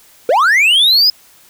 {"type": "linear sweep", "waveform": "triangle", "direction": "up", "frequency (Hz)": [442.2, 5110], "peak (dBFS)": -6, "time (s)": [0.29, 1.1], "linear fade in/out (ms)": 2, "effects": ["white hiss -46 dBFS RMS until 1.49 s"]}